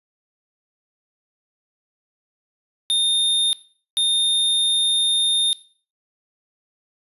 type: tone bursts at uneven times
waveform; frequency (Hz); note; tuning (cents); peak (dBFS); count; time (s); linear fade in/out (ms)
square; 3646; A#7; -39; -17; 2; 2.9-3.53 / 3.97-5.53; 0
effects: noise-tail reverb RT60 0.4 s tail -17 dB re dry + resampled to 32000 Hz